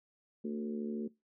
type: harmonic tone with a mistuned harmonic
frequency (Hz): 74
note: D2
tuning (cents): +14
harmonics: 3 / 4 / 5 / 6 / 7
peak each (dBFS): -36 / -47 / -41 / -45 / -55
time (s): 0.44-1.08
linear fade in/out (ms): 10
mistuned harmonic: 3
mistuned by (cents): +21
effects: noise-tail reverb RT60 0.2 s tail -20 dB re dry